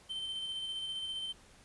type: tone with tremolo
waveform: triangle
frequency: 3100 Hz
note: G7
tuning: 20 cents flat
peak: -34 dBFS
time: 0.09-1.33 s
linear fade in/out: 20 ms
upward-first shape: square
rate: 15 Hz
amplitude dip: 25%
effects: pink hiss -60 dBFS RMS until 1.64 s + resampled to 24000 Hz